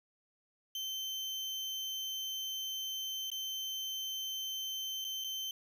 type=tone with dropouts; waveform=35% pulse; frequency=3095 Hz; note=G7; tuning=23 cents flat; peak=-35 dBFS; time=0.75-5.51 s; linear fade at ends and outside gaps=2 ms; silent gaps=3.302-3.316 / 5.044-5.048 / 5.24-5.244 s; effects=none